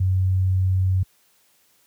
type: tone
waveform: sine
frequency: 93.6 Hz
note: F#2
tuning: 20 cents sharp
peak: -16 dBFS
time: 0-1.03 s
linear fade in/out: 5 ms
effects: white hiss -61 dBFS RMS until 1.86 s + high-pass 60 Hz 12 dB/octave